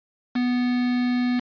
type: tone with quantisation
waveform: triangle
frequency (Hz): 246.9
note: B3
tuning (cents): 0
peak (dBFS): -18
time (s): 0.35-1.4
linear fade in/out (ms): 10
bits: 5
effects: resampled to 11025 Hz